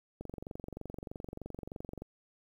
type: click train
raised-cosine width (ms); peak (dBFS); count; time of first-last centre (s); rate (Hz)
2; -28; 43; 0.21-2.02; 23.2
effects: 10-bit